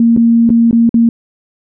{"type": "tone with dropouts", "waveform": "sine", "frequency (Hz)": 231.7, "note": "A#3", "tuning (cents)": -10, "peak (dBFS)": -5, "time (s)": [0, 1.09], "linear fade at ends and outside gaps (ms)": 2, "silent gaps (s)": [[0.165, 0.173], [0.493, 0.502], [0.711, 0.728], [0.893, 0.942]], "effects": []}